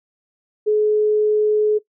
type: tone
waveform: sine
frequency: 424.9 Hz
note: G#4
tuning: 40 cents sharp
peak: -13 dBFS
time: 0.66-1.79 s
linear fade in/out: 20 ms
effects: noise-tail reverb RT60 0.1 s tail -18 dB re dry